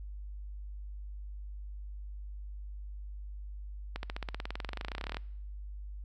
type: accelerating click train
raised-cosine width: 0.3 ms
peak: -21 dBFS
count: 29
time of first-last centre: 3.96-5.169 s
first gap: 71 ms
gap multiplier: 0.96
effects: noise-tail reverb RT60 0.8 s tail -25 dB re dry + added 50 Hz sine -40 dBFS peak until 6.04 s